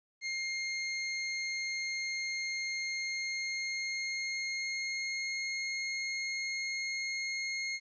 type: tone with pitch glide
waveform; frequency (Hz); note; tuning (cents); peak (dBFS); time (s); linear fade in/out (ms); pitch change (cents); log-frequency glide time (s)
sawtooth; 2127 to 2143; C7 to C7; +28 to +41; -30; 0.21-7.8; 50; +13; 2.84-5.39
effects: resampled to 16000 Hz + 12-bit